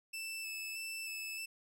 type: tone with vibrato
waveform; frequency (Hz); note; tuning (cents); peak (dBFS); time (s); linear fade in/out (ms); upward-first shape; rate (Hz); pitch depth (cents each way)
sawtooth; 2637; E7; 0; -37; 0.13-1.46; 10; square; 1.6; 13
effects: none